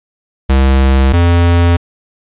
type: tone pair in turn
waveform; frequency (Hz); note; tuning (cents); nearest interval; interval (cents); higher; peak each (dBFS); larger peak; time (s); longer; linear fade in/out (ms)
square; 66.7 / 86.03; C2 / F2; +34 / -26; major third; 440; second; -7; neither; 0.49-1.13 / 1.13-1.77; neither; 10
effects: resampled to 8000 Hz + 8-bit